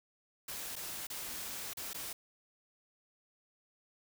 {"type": "noise with dropouts", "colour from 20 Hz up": "white", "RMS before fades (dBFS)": -42, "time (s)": [0.48, 2.13], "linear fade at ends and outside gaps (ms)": 5, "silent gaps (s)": [[0.756, 0.763], [1.07, 1.1], [1.735, 1.77], [1.933, 1.944]], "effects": []}